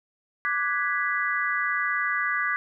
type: chord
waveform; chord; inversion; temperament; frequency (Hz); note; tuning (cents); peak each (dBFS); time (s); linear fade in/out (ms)
sine; G# half-diminished seventh; second; equal; 1174.7 / 1480 / 1661.2 / 1975.5; D6 / F#6 / G#6 / B6; 0 / 0 / 0 / 0; -29 / -31 / -28 / -28; 0.45-2.56; 0
effects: none